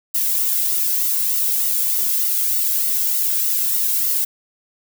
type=noise with flanger; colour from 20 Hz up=violet; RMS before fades=-19 dBFS; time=0.14-4.25 s; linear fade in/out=10 ms; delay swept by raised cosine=1.2 to 1.7 ms; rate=3.3 Hz; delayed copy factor=-0.6; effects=none